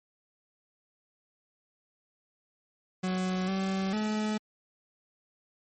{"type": "tone with pitch steps", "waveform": "40% pulse", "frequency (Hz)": [185.2, 191.8, 214.1], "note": ["F#3", "G3", "A3"], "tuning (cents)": [2, -37, -47], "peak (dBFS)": -27, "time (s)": [3.03, 4.38], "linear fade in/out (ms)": 10, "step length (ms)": 450, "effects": ["MP3 32 kbps"]}